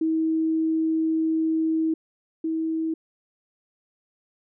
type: tone pair in turn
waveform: sine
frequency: 320.4 / 321.8 Hz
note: E4 / E4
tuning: -49 / -42 cents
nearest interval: unison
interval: 7 cents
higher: second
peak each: -20 / -23 dBFS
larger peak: first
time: 0.01-1.94 / 2.44-2.94 s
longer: first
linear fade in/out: 5 ms
effects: none